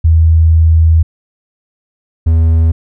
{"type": "tone pair in turn", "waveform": ["sine", "triangle"], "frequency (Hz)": [81, 81.34], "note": ["E2", "E2"], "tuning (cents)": [-30, -23], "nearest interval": "unison", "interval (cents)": 7, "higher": "second", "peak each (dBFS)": -4, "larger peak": "neither", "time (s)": [[0.04, 1.03], [2.26, 2.72]], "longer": "first", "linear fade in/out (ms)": 10, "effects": []}